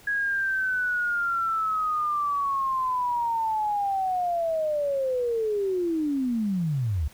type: linear sweep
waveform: sine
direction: down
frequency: 1661.2 to 66.3 Hz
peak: -23 dBFS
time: 0.07-7.08 s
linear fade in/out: 5 ms
effects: pink hiss -52 dBFS RMS until 7.13 s